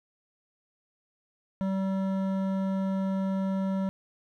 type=tone with hard clipping; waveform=triangle; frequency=192.1 Hz; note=G3; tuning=35 cents flat; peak=-28 dBFS; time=1.61-3.89 s; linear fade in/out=0 ms; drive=16 dB; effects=none